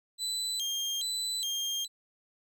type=tone with vibrato; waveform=30% pulse; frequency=3579 Hz; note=A7; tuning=29 cents sharp; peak=-28 dBFS; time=0.18-1.88 s; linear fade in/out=50 ms; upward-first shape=square; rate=1.2 Hz; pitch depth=190 cents each way; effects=none